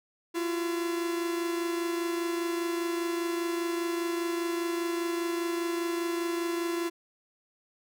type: tone pair together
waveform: 45% pulse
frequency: 339.7 / 364.7 Hz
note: F4 / F#4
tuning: -48 / -25 cents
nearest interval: minor second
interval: 123 cents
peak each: -29 / -38 dBFS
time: 0.34-6.9 s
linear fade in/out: 20 ms
effects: none